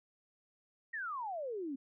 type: exponential sweep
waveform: sine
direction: down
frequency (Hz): 1909 to 258.8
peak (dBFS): -37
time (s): 0.93-1.76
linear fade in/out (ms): 10
effects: none